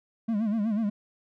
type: tone with vibrato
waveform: triangle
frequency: 215.6 Hz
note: A3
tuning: 35 cents flat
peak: -22 dBFS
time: 0.28-0.9 s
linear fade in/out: 10 ms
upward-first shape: sine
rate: 8.1 Hz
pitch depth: 120 cents each way
effects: none